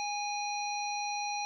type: harmonic tone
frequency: 823 Hz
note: G#5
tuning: 16 cents flat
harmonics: 1 / 3 / 5 / 7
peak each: -34 / -39 / -41 / -42 dBFS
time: 0-1.45 s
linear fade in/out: 0 ms
effects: 12-bit